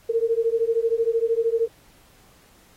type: beating tone pair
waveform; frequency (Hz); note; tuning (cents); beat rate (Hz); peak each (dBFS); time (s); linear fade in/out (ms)
sine; 451.4 / 464.4; A4 / A#4; +44 / -7; 13; -22; 0.09-1.68; 10
effects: pink hiss -56 dBFS RMS until 2.76 s + AAC 48 kbps